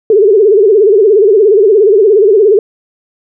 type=tone with vibrato; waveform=sine; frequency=413.5 Hz; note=G#4; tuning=8 cents flat; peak=-3 dBFS; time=0.1-2.59 s; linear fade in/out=2 ms; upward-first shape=sine; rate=17 Hz; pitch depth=150 cents each way; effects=none